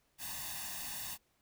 white noise with comb filter, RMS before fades -42 dBFS, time 0.18-1.18 s, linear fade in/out 50 ms, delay 1.1 ms, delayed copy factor +1, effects pink hiss -75 dBFS RMS until 1.41 s

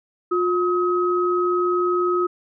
sine tone pair together, 356.7 / 1271.1 Hz, F4 / D#6, +37 / +37 cents, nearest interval octave + minor seventh, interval 2200 cents, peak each -19 / -22 dBFS, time 0.31-2.27 s, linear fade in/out 10 ms, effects none

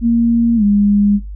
sine tone with pitch glide, 233.1 to 204.1 Hz, A#3 to G#3, 0 to -30 cents, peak -9 dBFS, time 0.01-1.2 s, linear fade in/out 50 ms, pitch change -230 cents, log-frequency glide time 0.56-0.63 s, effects noise-tail reverb RT60 0.2 s tail -17 dB re dry + added 50 Hz sine -25 dBFS peak until 1.35 s

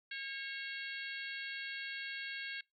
harmonic tone with a mistuned harmonic, 548 Hz, C#5, 20 cents flat, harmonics 3 / 4 / 5 / 6 / 7 / 8, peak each -44 / -46 / -48 / -50 / -51 / -52 dBFS, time 0.11-2.61 s, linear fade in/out 5 ms, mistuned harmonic 3, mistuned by -22 cents, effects noise-tail reverb RT60 0.2 s tail -24 dB re dry

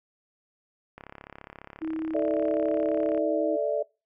click train, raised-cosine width 0.5 ms, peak -27 dBFS, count 77, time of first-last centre 0.98-3.177 s, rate 34.6 Hz
sine tone, 318.6 Hz, D#4, 41 cents sharp, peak -28 dBFS, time 1.81-3.57 s, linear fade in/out 20 ms
sine chord, A suspended fourth, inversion none, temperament equal, 440 / 587.3 / 659.3 Hz, A4 / D5 / E5, 0 / 0 / 0 cents, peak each -30 / -26 / -30 dBFS, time 2.14-3.83 s, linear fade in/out 10 ms
effects noise-tail reverb RT60 0.3 s tail -25 dB re dry

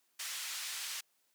white band-pass noise, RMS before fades -41 dBFS, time 0.19-1.01 s, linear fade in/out 10 ms, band 1500 to 7900 Hz, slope 12 dB/octave, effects white hiss -75 dBFS RMS until 1.34 s + high-pass 200 Hz 12 dB/octave

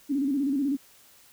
sine tone with vibrato, 277.2 Hz, C#4, in tune, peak -23 dBFS, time 0.09-0.77 s, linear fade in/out 20 ms, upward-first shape square, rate 16 Hz, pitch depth 80 cents each way, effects white hiss -56 dBFS RMS until 1.32 s

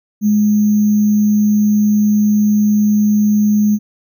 sine tone with sample-and-hold, 209.4 Hz, G#3, 15 cents sharp, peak -9 dBFS, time 0.21-3.79 s, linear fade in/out 50 ms, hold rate 6300 Hz, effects none

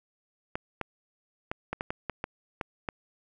clicks, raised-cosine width 0.5 ms, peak -16 dBFS, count 10, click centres 0.555 / 0.813 / 1.515 / 1.73 / 1.809 / 1.905 / 2.097 / 2.241 / 2.612 / 2.888 s, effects none

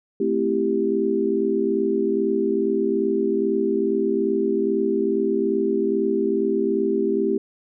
sine chord, A minor seventh, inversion none, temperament equal, 220 / 261.6 / 329.6 / 392 Hz, A3 / C4 / E4 / G4, 0 / 0 / 0 / 0 cents, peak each -26 / -27 / -25 / -21 dBFS, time 0.2-7.38 s, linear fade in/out 5 ms, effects none

